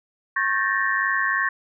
sine tone cluster, 1091 / 1566 / 1759 / 1862 Hz, C#6 / G6 / A6 / A#6, -28 / -2 / -1 / -2 cents, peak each -25 / -26 / -25 / -25 dBFS, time 0.36-1.49 s, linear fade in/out 5 ms, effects none

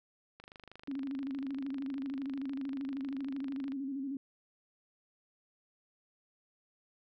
click train, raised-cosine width 0.3 ms, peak -34 dBFS, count 85, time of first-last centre 0.4-3.72 s, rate 25.3 Hz
sine tone with vibrato, 272.6 Hz, C#4, 29 cents flat, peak -35 dBFS, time 0.88-4.17 s, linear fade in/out 2 ms, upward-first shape square, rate 13 Hz, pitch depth 56 cents each way
effects none

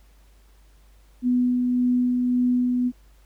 sine tone with tremolo, 247.8 Hz, B3, 6 cents sharp, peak -17 dBFS, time 1.22-2.92 s, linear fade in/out 50 ms, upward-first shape sine, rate 1.8 Hz, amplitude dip 25%, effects added 50 Hz sine -51 dBFS peak until 3.25 s + pink hiss -62 dBFS RMS until 3.25 s

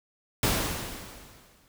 pink noise with exponential decay, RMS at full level -23 dBFS, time 0.43-1.68 s, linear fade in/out 1 ms, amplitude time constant 270 ms, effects none

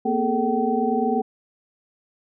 sine tone cluster, 231.6 / 252 / 416.9 / 445.6 / 765 Hz, A#3 / B3 / G#4 / A4 / G5, -11 / +35 / +7 / +22 / -42 cents, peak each -24 / -27 / -27 / -26 / -24 dBFS, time 0.05-1.22 s, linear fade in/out 10 ms, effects none

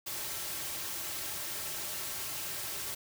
white noise with comb filter, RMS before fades -38 dBFS, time 0.06-2.95 s, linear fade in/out 10 ms, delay 4.1 ms, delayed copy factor -0.55, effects none

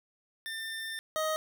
25% pulse tone pair in turn, 1795 / 626.6 Hz, A6 / D#5, +34 / +12 cents, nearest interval octave + tritone, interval 1822 cents, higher first, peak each -32 / -25 dBFS, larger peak second, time 0.46-0.99 / 1.16-1.36 s, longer first, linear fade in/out 0 ms, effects none

